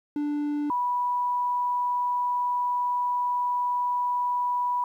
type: tone pair in turn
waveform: triangle / sine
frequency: 293.7 / 981.1 Hz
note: D4 / B5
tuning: 0 / -12 cents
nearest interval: octave + major sixth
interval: 2088 cents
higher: second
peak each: -23 dBFS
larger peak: neither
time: 0.16-0.7 / 0.7-4.84 s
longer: second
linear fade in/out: 2 ms
effects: 10-bit